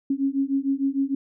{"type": "beating tone pair", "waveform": "sine", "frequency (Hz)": [270.5, 277.1], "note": ["C#4", "C#4"], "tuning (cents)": [-42, -1], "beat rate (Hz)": 6.6, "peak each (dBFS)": -24, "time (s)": [0.1, 1.15], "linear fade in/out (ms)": 5, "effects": []}